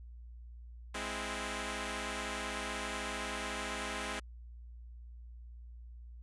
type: chord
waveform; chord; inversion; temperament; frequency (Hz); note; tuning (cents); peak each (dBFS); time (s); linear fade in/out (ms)
5% pulse; Ab augmented; none; equal; 207.7 / 261.6 / 329.6; Ab3 / C4 / E4; 0 / 0 / 0; -29 / -30 / -32; 0.94-4.2; 10
effects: added 59 Hz sine -47 dBFS peak until 6.22 s + resampled to 24000 Hz